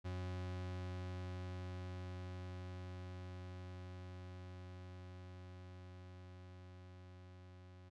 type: tone with level ramp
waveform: 40% pulse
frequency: 91.2 Hz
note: F#2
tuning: 24 cents flat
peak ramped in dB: -40 to -55 dBFS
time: 0.04-7.9 s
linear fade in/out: 20 ms
effects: low-pass 5000 Hz 12 dB/octave